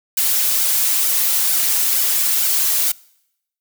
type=noise with flanger; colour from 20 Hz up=blue; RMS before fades=-17 dBFS; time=0.17-2.92 s; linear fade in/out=5 ms; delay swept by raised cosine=1.3 to 6.1 ms; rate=2.2 Hz; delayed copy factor=+1; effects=noise-tail reverb RT60 0.8 s tail -24 dB re dry